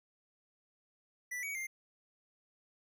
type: tone with pitch steps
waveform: square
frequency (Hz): 1973 / 2257 / 2105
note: B6 / C#7 / C7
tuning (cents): -2 / +31 / +10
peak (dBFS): -38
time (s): 1.31-1.67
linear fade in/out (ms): 10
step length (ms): 120
effects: none